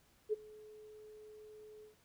sine tone with ADSR envelope, 427.5 Hz, A4, 50 cents flat, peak -29 dBFS, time 0.29-1.96 s, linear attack 38 ms, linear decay 20 ms, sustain -23 dB, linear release 130 ms, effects pink hiss -70 dBFS RMS until 2.04 s

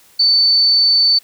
sine tone, 4521 Hz, C#8, 33 cents sharp, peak -9 dBFS, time 0.19-1.19 s, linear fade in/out 10 ms, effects white hiss -49 dBFS RMS until 1.23 s

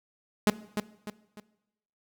sawtooth tone with echo, 210 Hz, G#3, 19 cents sharp, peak -15 dBFS, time 0.47-0.5 s, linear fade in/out 0 ms, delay 300 ms, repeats 3, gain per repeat -8 dB, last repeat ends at 1.4 s, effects noise-tail reverb RT60 0.9 s tail -18 dB re dry

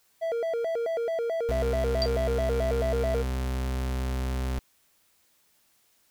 triangle tone with vibrato, 554 Hz, C#5, 1 cent flat, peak -24 dBFS, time 0.21-3.23 s, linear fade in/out 20 ms, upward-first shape square, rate 4.6 Hz, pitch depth 300 cents each way
40% pulse tone, 64.5 Hz, C2, 24 cents flat, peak -26 dBFS, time 1.49-4.59 s, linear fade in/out 0 ms
sine tone with exponential decay, 4699 Hz, D8, in tune, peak -21 dBFS, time 2.02-2.11 s, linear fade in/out 0 ms, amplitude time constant 19 ms
effects white hiss -66 dBFS RMS until 6.1 s

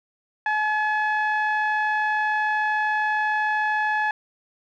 sawtooth tone with low-pass filter, 853 Hz, G#5, 46 cents sharp, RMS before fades -23 dBFS, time 0.46-4.11 s, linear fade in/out 2 ms, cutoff 1800 Hz, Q 2.4, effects none

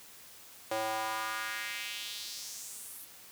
square tone with high-pass filter sweep, 110 Hz, A2, in tune, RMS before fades -38 dBFS, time 0.71-3.05 s, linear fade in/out 5 ms, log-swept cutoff 560 to 12000 Hz, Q 2.2, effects white hiss -53 dBFS RMS until 3.31 s + high-pass 60 Hz 12 dB/octave

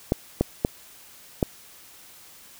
clicks, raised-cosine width 2 ms, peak -6 dBFS, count 4, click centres 0.121 / 0.41 / 0.649 / 1.428 s, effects white hiss -49 dBFS RMS until 2.59 s

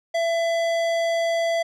sine tone with tanh clipping, 669 Hz, E5, 25 cents sharp, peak -22 dBFS, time 0.14-1.63 s, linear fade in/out 10 ms, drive 17 dB, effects none

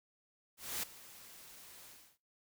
white noise with ADSR envelope, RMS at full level -37 dBFS, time 0.57-2.18 s, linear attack 260 ms, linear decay 8 ms, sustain -18 dB, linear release 300 ms, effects noise-tail reverb RT60 0.3 s tail -21 dB re dry

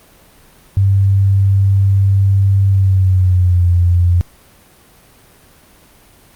sine tone with pitch glide, 98 to 87.81 Hz, G2 to F2, 0 to +10 cents, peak -8 dBFS, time 0.77-4.21 s, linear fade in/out 0 ms, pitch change -190 cents, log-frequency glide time 2.67-3.67 s, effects pink hiss -46 dBFS RMS until 6.35 s + Opus 32 kbps

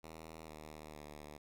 5% pulse tone with pitch steps, 79.9 / 76.9 / 74.7 Hz, D#2 / D#2 / D2, +47 / -20 / +30 cents, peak -38 dBFS, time 0.03-1.38 s, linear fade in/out 10 ms, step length 450 ms, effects none

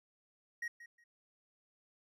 triangle tone with echo, 1887 Hz, A#6, 21 cents sharp, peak -35 dBFS, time 0.62-0.68 s, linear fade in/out 5 ms, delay 180 ms, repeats 2, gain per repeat -14 dB, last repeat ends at 1.04 s, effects none

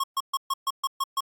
square tone bursts, 1088 Hz, C#6, 33 cents flat, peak -24 dBFS, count 8, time 0-1.206 s, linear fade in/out 5 ms, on 37 ms, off 130 ms, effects AAC 64 kbps

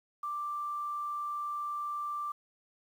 sine tone, 1178 Hz, D6, 5 cents sharp, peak -33 dBFS, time 0.23-2.32 s, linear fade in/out 5 ms, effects 10-bit

